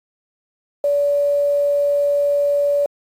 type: tone with quantisation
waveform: sine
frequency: 574 Hz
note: D5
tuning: 40 cents flat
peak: -14 dBFS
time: 0.84-2.86 s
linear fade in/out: 2 ms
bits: 7
effects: AAC 64 kbps